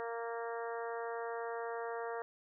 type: harmonic tone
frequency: 231.8 Hz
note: A#3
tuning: 10 cents flat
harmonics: 2 / 3 / 4 / 5 / 6 / 7 / 8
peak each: -40 / -44 / -46 / -48 / -50 / -51 / -52 dBFS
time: 0-2.22 s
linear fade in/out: 0 ms
effects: none